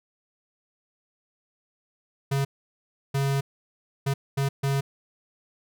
square tone bursts at uneven times, 138 Hz, C#3, 7 cents flat, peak -23 dBFS, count 5, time 2.31-2.45 / 3.14-3.41 / 4.06-4.14 / 4.37-4.49 / 4.63-4.81 s, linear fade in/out 10 ms, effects none

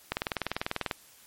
click train, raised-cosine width 0.3 ms, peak -12 dBFS, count 17, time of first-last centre 0.12-0.912 s, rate 20.2 Hz, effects white hiss -56 dBFS RMS until 1.26 s + MP3 64 kbps

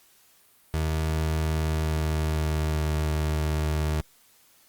30% pulse tone with pitch glide, 78.8 to 76.73 Hz, D#2 to D#2, +23 to -24 cents, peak -21 dBFS, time 0.74-4.01 s, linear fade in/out 0 ms, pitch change -47 cents, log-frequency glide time 1.39-3.02 s, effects white hiss -59 dBFS RMS until 4.68 s + Opus 48 kbps

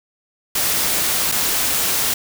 white noise with dropouts, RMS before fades -19 dBFS, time 0.55-2.14 s, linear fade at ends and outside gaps 5 ms, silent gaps 1.317-1.321 s, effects none

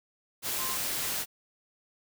sine tone in noise, 1046.5 Hz, C6, in tune, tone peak -37 dBFS, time 0.57-0.78 s, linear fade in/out 50 ms, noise white, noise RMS -32 dBFS, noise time 0.42-1.26 s, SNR -8 dB, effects none

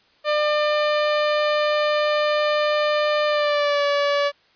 sawtooth tone with pitch glide, 599 to 572.9 Hz, D5 to D5, +34 to -43 cents, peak -14 dBFS, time 0.24-4.32 s, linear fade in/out 50 ms, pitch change -77 cents, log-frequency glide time 3.27-3.84 s, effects white hiss -58 dBFS RMS until 4.55 s + resampled to 11025 Hz

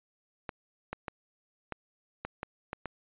clicks, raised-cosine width 0.5 ms, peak -20 dBFS, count 8, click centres 0.492 / 0.93 / 1.082 / 1.723 / 2.25 / 2.431 / 2.731 / 2.857 s, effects resampled to 8000 Hz

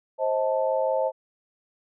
sine chord, A diminished, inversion first, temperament just, 528 / 633.6 / 880 Hz, C5 / Eb5 / A5, +16 / +31 / 0 cents, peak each -24 / -26 / -29 dBFS, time 0.18-1.12 s, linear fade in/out 50 ms, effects none

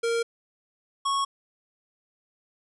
square tone pair in turn, 464 / 1103.6 Hz, A#4 / C#6, -8 / -8 cents, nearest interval octave + minor third, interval 1500 cents, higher second, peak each -24 / -24 dBFS, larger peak neither, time 0.03-0.23 / 1.05-1.25 s, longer neither, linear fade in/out 10 ms, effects resampled to 24000 Hz + 10-bit

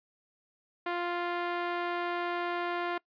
5% pulse tone with low-pass filter, 349.2 Hz, F4, in tune, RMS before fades -33 dBFS, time 0.86-2.98 s, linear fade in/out 5 ms, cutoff 1500 Hz, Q 0.53, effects noise-tail reverb RT60 0.1 s tail -23 dB re dry + resampled to 11025 Hz

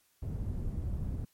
white low-pass noise, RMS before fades -35 dBFS, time 0.22-1.25 s, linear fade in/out 5 ms, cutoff 100 Hz, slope 12 dB/octave, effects white hiss -70 dBFS RMS until 1.33 s + MP3 64 kbps

